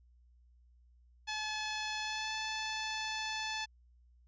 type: tone with pitch glide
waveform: 10% pulse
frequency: 859 to 871.5 Hz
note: A5 to A5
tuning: -42 to -17 cents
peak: -27 dBFS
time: 1.27-3.66 s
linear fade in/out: 20 ms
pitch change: +25 cents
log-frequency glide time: 2.02-2.32 s
effects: added 60 Hz sine -61 dBFS peak until 4.27 s + resampled to 16000 Hz